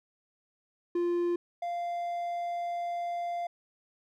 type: tone pair in turn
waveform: triangle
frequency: 348 / 694.6 Hz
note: F4 / F5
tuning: -6 / -10 cents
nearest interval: octave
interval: 1196 cents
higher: second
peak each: -24 / -29 dBFS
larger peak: first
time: 0.95-1.36 / 1.62-3.47 s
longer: second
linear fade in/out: 5 ms
effects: none